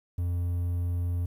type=tone; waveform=triangle; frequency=87.5 Hz; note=F2; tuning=4 cents sharp; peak=-24 dBFS; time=0.18-1.26 s; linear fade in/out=5 ms; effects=10-bit